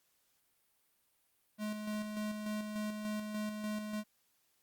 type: tone with tremolo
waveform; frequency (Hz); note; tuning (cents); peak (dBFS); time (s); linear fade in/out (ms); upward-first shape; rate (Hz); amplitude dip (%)
square; 212.1; G#3; +37; -36; 1.58-4.04; 50; square; 3.4; 40
effects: white hiss -75 dBFS RMS until 4.62 s + Opus 48 kbps